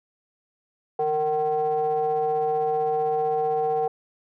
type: ring-modulated tone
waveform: triangle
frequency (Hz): 150.8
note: D3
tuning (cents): +46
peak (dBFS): -16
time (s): 0.99-3.88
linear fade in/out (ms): 5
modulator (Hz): 611
effects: none